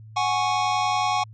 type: chord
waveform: square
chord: F# suspended second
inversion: none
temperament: equal with one note detuned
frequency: 740 / 830.6 / 1104.3 Hz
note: F#5 / G#5 / C#6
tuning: 0 / 0 / -7 cents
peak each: -26 dBFS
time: 0.16-1.24 s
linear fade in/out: 10 ms
effects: added 109 Hz sine -41 dBFS peak until 1.33 s + resampled to 16000 Hz